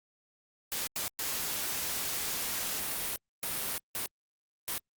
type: noise bursts at uneven times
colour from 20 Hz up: white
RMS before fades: -34 dBFS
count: 6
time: 0.72-0.87 / 0.96-1.08 / 1.19-3.16 / 3.43-3.78 / 3.95-4.06 / 4.68-4.78 s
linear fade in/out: 0 ms
effects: Opus 48 kbps